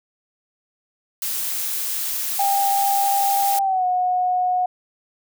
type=noise; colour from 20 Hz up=blue; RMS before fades=-25 dBFS; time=1.22-3.59 s; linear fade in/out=2 ms
type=tone with pitch glide; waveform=sine; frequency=795 to 729 Hz; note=G5 to F#5; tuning=+24 to -26 cents; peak=-17 dBFS; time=2.39-4.66 s; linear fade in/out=5 ms; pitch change=-150 cents; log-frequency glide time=3.58-3.85 s
effects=none